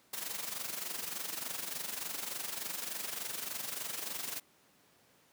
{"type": "noise with amplitude modulation", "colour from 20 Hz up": "white", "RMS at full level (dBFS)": -37, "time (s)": [0.13, 4.4], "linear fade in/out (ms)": 5, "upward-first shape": "sine", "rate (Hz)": 23.4, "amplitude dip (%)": 65, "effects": ["pink hiss -66 dBFS RMS until 5.32 s", "high-pass 150 Hz 12 dB/octave"]}